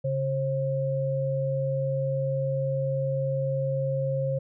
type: tone pair together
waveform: sine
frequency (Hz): 138.23 / 535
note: C#3 / C5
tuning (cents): -5 / +38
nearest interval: octave + major seventh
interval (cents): 2343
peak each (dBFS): -27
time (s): 0.04-4.39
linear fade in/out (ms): 10
effects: none